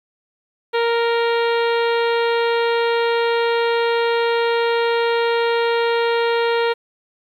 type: harmonic tone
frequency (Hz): 466.2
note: A#4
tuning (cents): 0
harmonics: 1 / 2 / 3 / 4 / 5 / 6 / 7 / 8 / 9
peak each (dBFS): -17 / -23 / -27 / -29 / -31 / -33 / -34 / -35 / -36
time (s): 0.73-6.74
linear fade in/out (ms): 20
effects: 9-bit